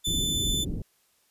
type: tone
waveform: sawtooth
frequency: 3520 Hz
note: A7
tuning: in tune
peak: -23 dBFS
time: 0.04-0.65 s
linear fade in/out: 20 ms
type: low-pass noise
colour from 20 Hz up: pink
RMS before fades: -31 dBFS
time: 0.07-0.82 s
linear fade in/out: 2 ms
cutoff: 340 Hz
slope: 24 dB/octave
effects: white hiss -67 dBFS RMS until 1.3 s + resampled to 32000 Hz